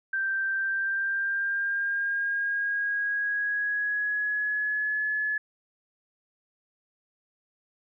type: tone with pitch glide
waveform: sine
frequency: 1568 to 1709.9 Hz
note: G6 to A6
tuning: 0 to -50 cents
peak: -25 dBFS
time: 0.13-5.38 s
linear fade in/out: 5 ms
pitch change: +150 cents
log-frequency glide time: 0.54-5.04 s
effects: none